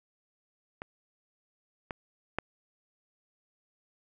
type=clicks; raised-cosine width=0.5 ms; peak=-23 / -20 / -14 dBFS; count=3; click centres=0.819 / 1.908 / 2.386 s; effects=none